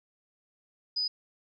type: tone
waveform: sine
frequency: 4978 Hz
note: D#8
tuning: in tune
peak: -27 dBFS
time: 0.96-1.08 s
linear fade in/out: 10 ms
effects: none